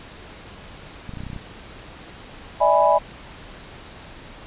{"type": "clicks", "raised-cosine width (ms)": 5, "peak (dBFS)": -21, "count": 9, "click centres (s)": [1.093, 1.137, 1.172, 1.205, 1.236, 1.267, 1.302, 1.332, 1.363]}
{"type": "chord", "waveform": "sine", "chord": "E dominant seventh", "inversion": "third", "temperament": "equal with one note detuned", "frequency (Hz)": [587.3, 645.7, 830.6, 987.8], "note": ["D5", "E5", "G#5", "B5"], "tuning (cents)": [0, -36, 0, 0], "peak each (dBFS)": -19, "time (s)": [2.6, 2.99], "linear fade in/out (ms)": 20}
{"effects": ["pink hiss -41 dBFS RMS until 4.46 s", "resampled to 8000 Hz"]}